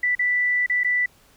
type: tone with dropouts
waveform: sine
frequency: 1975.5 Hz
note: B6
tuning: in tune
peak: -18 dBFS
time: 0.03-1.06 s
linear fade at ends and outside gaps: 5 ms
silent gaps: 0.152-0.192 / 0.663-0.697 / 0.835-0.845 s
effects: pink hiss -56 dBFS RMS until 1.36 s